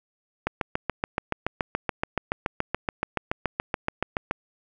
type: click train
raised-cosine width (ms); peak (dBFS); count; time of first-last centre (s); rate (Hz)
0.5; -9; 28; 0.47-4.311; 7.03
effects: none